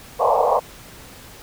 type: band-pass noise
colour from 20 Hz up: pink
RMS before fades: -17 dBFS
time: 0.19-0.6 s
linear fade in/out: 20 ms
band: 460 to 1100 Hz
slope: 96 dB/octave
effects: pink hiss -42 dBFS RMS until 1.42 s